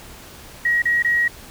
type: tone with dropouts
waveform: sine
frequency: 1900 Hz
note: A#6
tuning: 33 cents sharp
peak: -15 dBFS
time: 0.65-1.28 s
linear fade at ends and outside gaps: 5 ms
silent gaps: 0.821-0.854 / 1.025-1.046 s
effects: pink hiss -41 dBFS RMS until 1.5 s